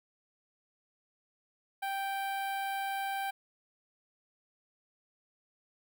sawtooth tone with notch filter, 784 Hz, G5, in tune, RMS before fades -35 dBFS, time 1.82-3.31 s, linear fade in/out 10 ms, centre 6200 Hz, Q 0.64, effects none

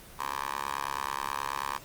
10% pulse tone with high-pass filter, 69.3 Hz, C#2, in tune, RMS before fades -34 dBFS, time 0.19-1.78 s, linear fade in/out 5 ms, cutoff 1000 Hz, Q 3.1, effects pink hiss -49 dBFS RMS until 1.84 s + Opus 24 kbps

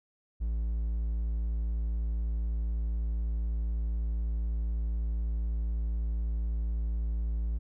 triangle tone, 56 Hz, A1, 31 cents sharp, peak -26 dBFS, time 0.4-7.59 s, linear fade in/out 20 ms, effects none

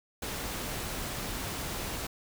pink noise, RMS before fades -36 dBFS, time 0.22-2.07 s, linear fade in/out 5 ms, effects none

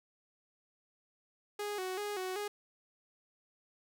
sawtooth tone with vibrato, 392 Hz, G4, in tune, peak -32 dBFS, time 1.59-2.48 s, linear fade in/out 5 ms, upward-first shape square, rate 2.6 Hz, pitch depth 92 cents each way, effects none

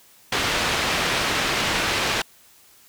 white low-pass noise, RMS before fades -23 dBFS, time 0.32-2.22 s, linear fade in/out 5 ms, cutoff 3300 Hz, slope 12 dB/octave, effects white hiss -53 dBFS RMS until 2.88 s

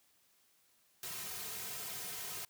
white noise with comb filter, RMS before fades -43 dBFS, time 1.03-2.45 s, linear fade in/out 2 ms, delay 3.5 ms, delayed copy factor -0.95, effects white hiss -71 dBFS RMS until 2.49 s + high-pass 60 Hz 12 dB/octave

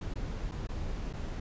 brown noise with dropouts, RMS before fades -36 dBFS, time 0.01-1.4 s, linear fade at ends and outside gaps 5 ms, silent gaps 0.139-0.156 / 0.514-0.518 / 0.672-0.689 / 1.129-1.135 s, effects resampled to 16000 Hz

